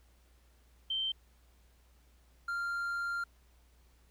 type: tone pair in turn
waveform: sine / triangle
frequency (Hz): 3121 / 1391.9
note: G7 / F6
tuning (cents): -8 / -6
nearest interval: octave + major second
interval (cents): 1398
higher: first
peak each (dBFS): -31 / -31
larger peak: neither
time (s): 0.9-1.12 / 2.48-3.24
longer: second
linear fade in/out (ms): 5
effects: added 60 Hz sine -62 dBFS peak until 4.1 s + pink hiss -70 dBFS RMS until 4.1 s